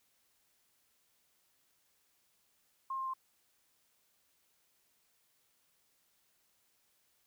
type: tone with pitch steps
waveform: sine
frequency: 1066 / 1058.6 / 1051.3 Hz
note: C6 / C6 / C6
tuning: +32 / +20 / +8 cents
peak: -35 dBFS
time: 2.9-3.137 s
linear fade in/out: 5 ms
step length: 79 ms
effects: white hiss -74 dBFS RMS until 7.26 s